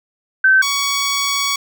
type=tone pair in turn; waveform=sine / 10% pulse; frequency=1542 / 1122.8 Hz; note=G6 / C#6; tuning=-29 / +22 cents; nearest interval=perfect fourth; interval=549 cents; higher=first; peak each=-8 dBFS; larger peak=neither; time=0.44-0.62 / 0.62-1.56 s; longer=second; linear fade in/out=5 ms; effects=none